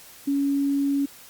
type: tone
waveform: sine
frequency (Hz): 280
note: C#4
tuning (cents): +18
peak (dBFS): -20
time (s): 0.27-1.06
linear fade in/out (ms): 10
effects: white hiss -47 dBFS RMS until 1.29 s + Opus 48 kbps